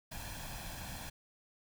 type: noise with comb filter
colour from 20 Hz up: pink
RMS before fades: -44 dBFS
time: 0.11-1.1 s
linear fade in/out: 10 ms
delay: 1.2 ms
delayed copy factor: +0.65
effects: none